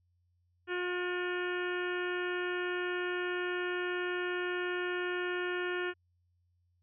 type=harmonic tone with a mistuned harmonic; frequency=358.3 Hz; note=F4; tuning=44 cents sharp; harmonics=1 / 2 / 3 / 4 / 5 / 6 / 7 / 8 / 9; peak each=-34 / -47 / -45 / -39 / -40 / -51 / -46 / -47 / -55 dBFS; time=0.67-5.94 s; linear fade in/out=50 ms; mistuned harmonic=6; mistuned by=+77 cents; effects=added 88 Hz sine -70 dBFS peak until 6.82 s